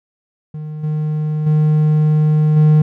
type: tone with level steps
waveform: triangle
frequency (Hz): 153.1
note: D#3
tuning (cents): -28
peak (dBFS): -22 / -14 / -8 / -5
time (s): 0.54-2.82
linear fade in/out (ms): 5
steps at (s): 0.83 / 1.46 / 2.56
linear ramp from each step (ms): 10
effects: none